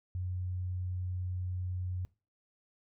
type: tone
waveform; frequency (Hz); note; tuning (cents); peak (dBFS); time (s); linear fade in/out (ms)
sine; 91; F#2; -28; -33; 0.15-2.05; 0
effects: noise-tail reverb RT60 0.3 s tail -21 dB re dry